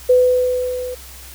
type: tone with level ramp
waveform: sine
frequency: 501 Hz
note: B4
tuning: 25 cents sharp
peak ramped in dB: -7 to -24 dBFS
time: 0.09-0.95 s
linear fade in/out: 10 ms
effects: added 64 Hz sine -39 dBFS peak until 1.34 s + white hiss -39 dBFS RMS until 1.34 s